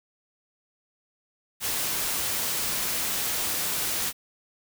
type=noise; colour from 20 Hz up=white; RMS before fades=-28 dBFS; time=1.6-4.13 s; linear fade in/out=50 ms; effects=none